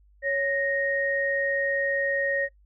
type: tone pair together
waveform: sine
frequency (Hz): 554.5 / 1865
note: C#5 / A#6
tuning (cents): 0 / 0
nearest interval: octave + major sixth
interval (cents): 2100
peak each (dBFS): -26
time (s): 0.22-2.49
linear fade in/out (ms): 50
effects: noise-tail reverb RT60 0.1 s tail -20 dB re dry + added 50 Hz sine -55 dBFS peak until 2.65 s